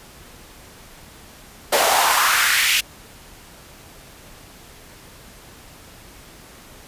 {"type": "noise with high-pass filter sweep", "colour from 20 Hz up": "pink", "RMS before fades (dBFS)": -17, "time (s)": [1.72, 2.81], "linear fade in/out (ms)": 10, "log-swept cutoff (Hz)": [540, 2700], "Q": 2.7, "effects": ["pink hiss -44 dBFS RMS until 6.87 s", "resampled to 32000 Hz"]}